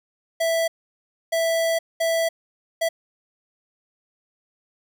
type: tone bursts at uneven times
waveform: square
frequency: 659.3 Hz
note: E5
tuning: in tune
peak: -20 dBFS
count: 4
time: 0.4-0.68 / 1.32-1.79 / 2-2.29 / 2.81-2.89 s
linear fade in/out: 10 ms
effects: none